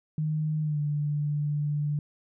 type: tone with pitch glide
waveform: sine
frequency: 154.3 to 147.5 Hz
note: D#3 to D3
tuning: -14 to +8 cents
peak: -25 dBFS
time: 0.18-1.99 s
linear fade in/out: 2 ms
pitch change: -78 cents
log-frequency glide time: 0.62-0.79 s
effects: none